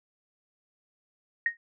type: tone with exponential decay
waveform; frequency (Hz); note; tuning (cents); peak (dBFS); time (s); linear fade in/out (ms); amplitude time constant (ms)
sine; 1864.7; A#6; 0; -19; 1.46-1.57; 2; 22
effects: none